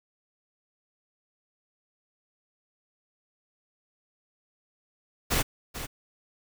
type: noise with echo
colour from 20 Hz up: pink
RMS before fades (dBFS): -25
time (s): 5.3-5.43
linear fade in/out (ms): 20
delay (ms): 440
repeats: 1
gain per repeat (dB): -11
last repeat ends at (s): 5.87
effects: none